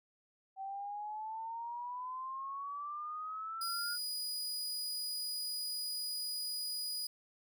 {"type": "exponential sweep", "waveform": "sine", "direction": "up", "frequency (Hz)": [767, 1435], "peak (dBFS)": -39, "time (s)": [0.56, 3.98], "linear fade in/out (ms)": 50}
{"type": "tone", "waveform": "sawtooth", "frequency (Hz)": 4928, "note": "D#8", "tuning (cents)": -17, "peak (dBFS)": -34, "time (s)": [3.61, 7.07], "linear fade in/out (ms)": 5}
{"effects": []}